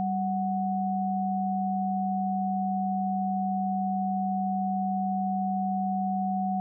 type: tone pair together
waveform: sine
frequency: 193.64 / 740 Hz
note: G3 / F#5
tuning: -21 / 0 cents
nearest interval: octave + major seventh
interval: 2321 cents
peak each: -28 dBFS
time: 0-6.6 s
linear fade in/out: 0 ms
effects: none